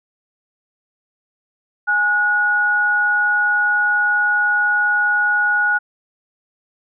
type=tone pair together; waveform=sine; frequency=830.6 / 1455 Hz; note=G#5 / F#6; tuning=0 / -29 cents; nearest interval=minor seventh; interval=971 cents; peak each=-23 / -14 dBFS; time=1.87-5.79 s; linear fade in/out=20 ms; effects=none